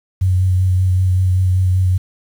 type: tone with vibrato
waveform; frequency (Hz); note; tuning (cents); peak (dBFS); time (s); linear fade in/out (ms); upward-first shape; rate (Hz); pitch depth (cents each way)
sine; 92.5; F#2; 0; -11; 0.21-1.98; 10; sine; 5.2; 22
effects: 7-bit